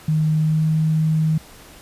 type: tone with pitch glide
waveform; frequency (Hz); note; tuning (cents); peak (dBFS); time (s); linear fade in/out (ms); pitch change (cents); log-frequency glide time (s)
sine; 155.56 to 157.37; D#3 to D#3; 0 to +20; -15; 0.08-1.38; 5; +20; 0.34-0.73
effects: pink hiss -44 dBFS RMS until 1.81 s + resampled to 32000 Hz